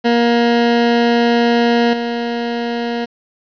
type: tone with level steps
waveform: 20% pulse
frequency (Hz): 236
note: A#3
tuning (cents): +22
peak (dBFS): -6 / -13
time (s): 0.04-3.06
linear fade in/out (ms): 20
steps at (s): 1.93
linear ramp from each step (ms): 5
effects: resampled to 11025 Hz + 7-bit